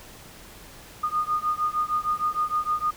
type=beating tone pair; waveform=sine; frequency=1223 / 1229.5 Hz; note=D#6 / D#6; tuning=-30 / -21 cents; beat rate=6.5 Hz; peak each=-26 dBFS; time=1.03-2.91 s; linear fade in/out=10 ms; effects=pink hiss -46 dBFS RMS until 2.96 s